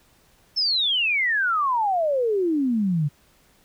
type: exponential sweep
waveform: sine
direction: down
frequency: 5400 to 140 Hz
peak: -19 dBFS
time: 0.56-3.09 s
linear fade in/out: 20 ms
effects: pink hiss -59 dBFS RMS until 3.64 s